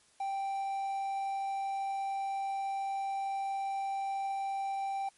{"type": "tone with quantisation", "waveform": "triangle", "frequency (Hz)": 784, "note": "G5", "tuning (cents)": 0, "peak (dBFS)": -30, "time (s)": [0.2, 5.09], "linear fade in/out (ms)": 5, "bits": 9, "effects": ["white hiss -65 dBFS RMS until 5.17 s", "MP3 48 kbps"]}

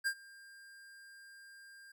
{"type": "tone with ADSR envelope", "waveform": "square", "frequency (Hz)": 1600, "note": "G6", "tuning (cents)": 35, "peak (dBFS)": -30, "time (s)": [0.04, 1.92], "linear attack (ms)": 28, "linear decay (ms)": 70, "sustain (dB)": -24, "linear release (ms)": 6, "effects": []}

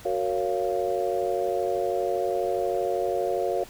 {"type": "chord", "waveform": "sine", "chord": "Gb major seventh", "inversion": "none", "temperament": "just", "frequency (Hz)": [370, 462.5, 555, 693.7], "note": ["Gb4", "Bb4", "Db5", "F5"], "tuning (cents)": [0, -14, 2, -12], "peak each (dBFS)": -29, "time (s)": [0.05, 3.64], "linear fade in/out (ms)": 5, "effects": ["pink hiss -47 dBFS RMS until 3.69 s"]}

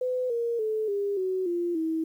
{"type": "tone with pitch steps", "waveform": "sine", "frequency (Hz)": [505, 468.5, 434.6, 403.1, 374, 346.9, 321.8], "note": ["B4", "A#4", "A4", "G4", "F#4", "F4", "E4"], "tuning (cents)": [39, 9, -21, 48, 19, -12, -42], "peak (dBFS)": -25, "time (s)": [0.01, 2.04], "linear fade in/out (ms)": 5, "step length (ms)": 290, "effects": ["10-bit"]}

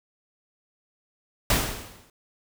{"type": "noise with exponential decay", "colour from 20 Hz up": "pink", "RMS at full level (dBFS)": -19, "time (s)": [1.5, 2.1], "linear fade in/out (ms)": 2, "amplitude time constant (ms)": 130, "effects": []}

